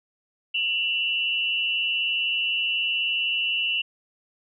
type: tone pair together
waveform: sine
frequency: 2708 / 2927 Hz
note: E7 / F#7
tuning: +46 / -19 cents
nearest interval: minor second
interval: 135 cents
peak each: -25 dBFS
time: 0.54-3.82 s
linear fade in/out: 10 ms
effects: none